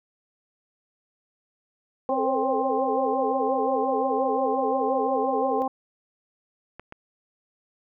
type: harmonic tone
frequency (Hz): 263.5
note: C4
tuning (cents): +12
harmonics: 1 / 2 / 3 / 4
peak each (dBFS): -30 / -31 / -26 / -31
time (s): 2.09-5.68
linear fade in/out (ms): 5
type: tone with vibrato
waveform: sine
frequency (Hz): 486.5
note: B4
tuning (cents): -26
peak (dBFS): -25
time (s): 2.09-5.62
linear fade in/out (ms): 0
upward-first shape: sine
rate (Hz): 5.7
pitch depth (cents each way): 230
type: clicks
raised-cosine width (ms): 0.5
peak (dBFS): -24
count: 2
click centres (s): 6.796 / 6.924
effects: none